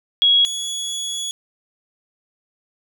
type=tone pair in turn; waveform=sine / 25% pulse; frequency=3322 / 3374 Hz; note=G#7 / G#7; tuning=0 / +27 cents; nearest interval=unison; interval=27 cents; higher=second; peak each=-11 / -20 dBFS; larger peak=first; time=0.22-0.45 / 0.45-1.31 s; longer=second; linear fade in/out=0 ms; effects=none